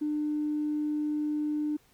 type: tone with tanh clipping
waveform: triangle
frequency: 300 Hz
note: D4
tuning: 37 cents sharp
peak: -27 dBFS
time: 0.01-1.77 s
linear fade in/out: 10 ms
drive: 4 dB
effects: pink hiss -64 dBFS RMS until 1.93 s